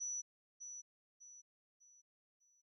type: tone with echo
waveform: sine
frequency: 5920 Hz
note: F#8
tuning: in tune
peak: -39 dBFS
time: 0-0.22 s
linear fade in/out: 20 ms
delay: 600 ms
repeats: 4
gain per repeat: -8 dB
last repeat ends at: 2.62 s
effects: none